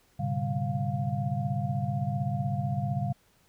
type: tone cluster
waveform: sine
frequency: 104.6 / 125.8 / 141.6 / 194.8 / 702 Hz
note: G#2 / B2 / C#3 / G3 / F5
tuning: +13 / +32 / +37 / -11 / +9 cents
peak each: -35 / -32 / -31 / -35 / -36 dBFS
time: 0.19-3.13 s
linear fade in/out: 10 ms
effects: pink hiss -65 dBFS RMS until 3.48 s